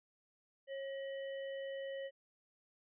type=tone with sample-and-hold; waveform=sine; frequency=545 Hz; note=C#5; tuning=29 cents flat; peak=-40 dBFS; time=0.67-2.11 s; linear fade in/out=50 ms; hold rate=2450 Hz; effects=resampled to 8000 Hz